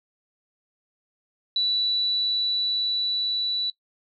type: tone with level ramp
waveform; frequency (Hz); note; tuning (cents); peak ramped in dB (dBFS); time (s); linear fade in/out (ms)
sine; 3951; B7; 0; -20 to -23; 1.56-3.7; 2
effects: noise-tail reverb RT60 0.1 s tail -19 dB re dry